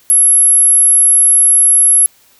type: tone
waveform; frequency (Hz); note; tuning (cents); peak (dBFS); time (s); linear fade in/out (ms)
sine; 11175; F9; 0; -5; 0.1-2.06; 0
effects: white hiss -49 dBFS RMS until 2.39 s